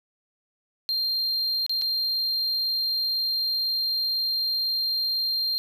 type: tone with dropouts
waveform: triangle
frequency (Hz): 4186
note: C8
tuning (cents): 0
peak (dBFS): -22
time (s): 0.89-5.58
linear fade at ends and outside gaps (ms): 0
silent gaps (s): 1.664-1.695 / 1.815-1.82
effects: none